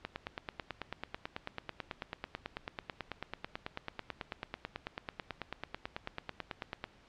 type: click train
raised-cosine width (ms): 0.3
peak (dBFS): -21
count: 63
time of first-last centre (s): 0.05-6.841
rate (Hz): 9.13
effects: pink hiss -62 dBFS RMS until 7.08 s + low-pass 4000 Hz 12 dB/octave